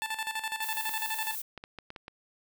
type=tone with tremolo; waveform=15% pulse; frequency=880 Hz; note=A5; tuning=in tune; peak=-24 dBFS; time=0.02-1.35 s; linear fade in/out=0 ms; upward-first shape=square; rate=12 Hz; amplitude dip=70%
type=noise; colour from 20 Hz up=violet; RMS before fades=-37 dBFS; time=0.62-1.42 s; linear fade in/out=5 ms
type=clicks; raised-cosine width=0.3 ms; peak=-26 dBFS; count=7; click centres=0.893 / 1.577 / 1.639 / 1.787 / 1.904 / 1.962 / 2.081 s
effects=none